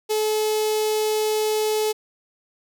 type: tone with notch filter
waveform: sawtooth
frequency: 430 Hz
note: A4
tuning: 40 cents flat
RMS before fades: -22 dBFS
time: 0.09-1.93 s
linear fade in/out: 20 ms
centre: 1500 Hz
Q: 0.66
effects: none